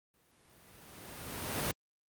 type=noise with exponential growth; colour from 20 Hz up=pink; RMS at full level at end=-31 dBFS; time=0.14-1.71 s; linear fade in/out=0 ms; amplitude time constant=340 ms; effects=high-pass 80 Hz 12 dB/octave + Opus 32 kbps